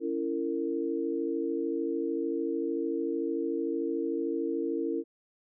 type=tone cluster; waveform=sine; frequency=280.9 / 334.3 / 456.3 Hz; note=C#4 / E4 / A#4; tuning=+23 / +24 / -37 cents; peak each=-34 / -31 / -33 dBFS; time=0-5.04 s; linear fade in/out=50 ms; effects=none